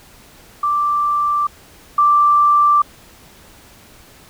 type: tone pair in turn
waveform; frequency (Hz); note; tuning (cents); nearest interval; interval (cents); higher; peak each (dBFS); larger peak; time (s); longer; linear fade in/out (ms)
sine; 1174.7 / 1174.7; D6 / D6; 0 / 0; unison; 0; neither; -14 / -9; second; 0.63-1.47 / 1.98-2.82; neither; 5
effects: pink hiss -45 dBFS RMS until 4.29 s